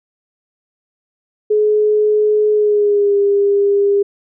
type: tone with pitch glide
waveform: sine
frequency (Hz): 423.6 to 402.6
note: G#4 to G4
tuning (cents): +34 to +46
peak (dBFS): -10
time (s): 1.5-4.03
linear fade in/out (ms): 10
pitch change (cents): -88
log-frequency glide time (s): 2.53-3.16
effects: none